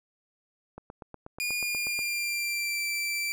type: click train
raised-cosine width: 1 ms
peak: -27 dBFS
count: 11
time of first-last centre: 0.78-1.991 s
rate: 8.26 Hz
type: tone with pitch glide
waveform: sawtooth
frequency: 2434 to 2339 Hz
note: D#7 to D7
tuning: -39 to -8 cents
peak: -25 dBFS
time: 1.4-3.32 s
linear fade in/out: 0 ms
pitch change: -69 cents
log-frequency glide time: 1.52-2.84 s
effects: none